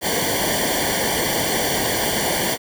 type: noise with comb filter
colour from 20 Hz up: pink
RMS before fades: -21 dBFS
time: 0.01-2.58 s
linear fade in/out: 50 ms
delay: 0.77 ms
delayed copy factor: -1
effects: none